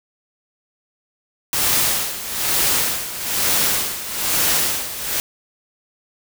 white noise with tremolo, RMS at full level -17 dBFS, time 1.53-5.2 s, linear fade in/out 0 ms, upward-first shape sine, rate 1.1 Hz, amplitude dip 75%, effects none

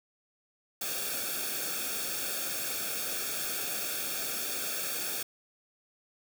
white noise with comb filter, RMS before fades -34 dBFS, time 0.81-5.23 s, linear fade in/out 5 ms, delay 1 ms, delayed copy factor -0.8, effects none

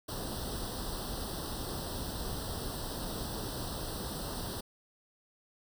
pink noise with comb filter, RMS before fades -38 dBFS, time 0.08-4.61 s, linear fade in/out 10 ms, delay 0.22 ms, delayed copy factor +0.95, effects none

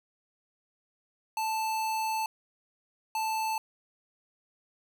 square tone bursts at uneven times, 880 Hz, A5, in tune, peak -29 dBFS, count 2, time 1.37-2.26 / 3.15-3.58 s, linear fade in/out 2 ms, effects none

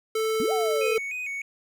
square tone, 440.2 Hz, A4, 1 cent sharp, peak -24 dBFS, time 0.15-0.98 s, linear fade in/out 5 ms
sine exponential two-way sweep, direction up then down, 201.4 to 783 to 444.8 Hz, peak -27 dBFS, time 0.4-0.98 s, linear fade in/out 0 ms, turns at 0.52 s
triangle tone with vibrato, 2357 Hz, D7, 6 cents sharp, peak -28 dBFS, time 0.81-1.42 s, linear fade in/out 5 ms, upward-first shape square, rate 3.3 Hz, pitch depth 100 cents each way
effects none

